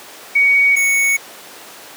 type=tone pair in turn; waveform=sine / square; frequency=2244 / 2221 Hz; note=C#7 / C#7; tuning=+21 / +3 cents; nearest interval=unison; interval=18 cents; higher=first; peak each=-9 / -13 dBFS; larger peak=first; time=0.35-0.76 / 0.76-1.17 s; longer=neither; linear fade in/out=10 ms; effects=pink hiss -36 dBFS RMS until 1.96 s + high-pass 400 Hz 12 dB/octave